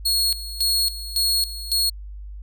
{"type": "tone with tremolo", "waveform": "sawtooth", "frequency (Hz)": 4322, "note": "C#8", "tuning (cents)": -45, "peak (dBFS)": -15, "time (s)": [0.05, 1.9], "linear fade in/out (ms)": 10, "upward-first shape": "square", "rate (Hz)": 1.8, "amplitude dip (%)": 80, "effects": ["added 50 Hz sine -33 dBFS peak until 2.42 s"]}